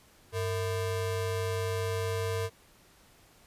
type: ring-modulated tone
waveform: square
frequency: 277.2 Hz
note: C#4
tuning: in tune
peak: -27 dBFS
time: 0.32-2.5 s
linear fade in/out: 50 ms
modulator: 179 Hz
effects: pink hiss -60 dBFS RMS until 3.46 s + resampled to 32000 Hz